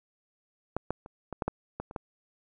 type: clicks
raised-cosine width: 1 ms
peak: -15 / -15 / -30 / -22 / -15 / -14 / -20 / -29 / -19 dBFS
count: 9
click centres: 0.766 / 0.906 / 1.061 / 1.327 / 1.422 / 1.48 / 1.8 / 1.911 / 1.962 s
effects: none